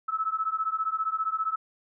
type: beating tone pair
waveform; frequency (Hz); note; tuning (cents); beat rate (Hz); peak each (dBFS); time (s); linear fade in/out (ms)
sine; 1296 / 1311; E6 / E6; -30 / -10; 15; -29; 0.08-1.56; 10
effects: none